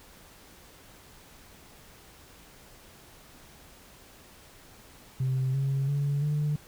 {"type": "tone with pitch steps", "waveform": "sine", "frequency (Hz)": [130.81, 136.52, 142.48, 148.71], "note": ["C3", "C#3", "C#3", "D3"], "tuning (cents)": [0, -26, 48, 22], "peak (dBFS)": -23, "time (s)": [5.2, 6.56], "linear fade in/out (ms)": 5, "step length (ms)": 340, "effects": ["tanh soft clip ceiling -22 dBFS", "pink hiss -53 dBFS RMS until 6.67 s"]}